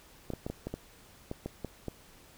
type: clicks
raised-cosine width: 2 ms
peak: -22 dBFS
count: 10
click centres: 0.303 / 0.336 / 0.465 / 0.5 / 0.67 / 0.74 / 1.314 / 1.46 / 1.647 / 1.883 s
effects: pink hiss -57 dBFS RMS until 2.37 s